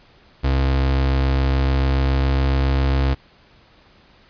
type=tone with pitch glide; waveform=35% pulse; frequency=67 to 67.47 Hz; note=C2 to C#2; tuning=+42 to -46 cents; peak=-14 dBFS; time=0.43-3.15 s; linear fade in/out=20 ms; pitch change=+12 cents; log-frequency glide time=1.55-2.89 s; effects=pink hiss -52 dBFS RMS until 4.29 s + resampled to 11025 Hz